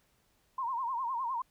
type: tone with vibrato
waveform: sine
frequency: 993 Hz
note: B5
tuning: 9 cents sharp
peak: -31 dBFS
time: 0.58-1.42 s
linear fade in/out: 5 ms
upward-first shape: sine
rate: 9.8 Hz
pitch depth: 140 cents each way
effects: pink hiss -71 dBFS RMS until 1.5 s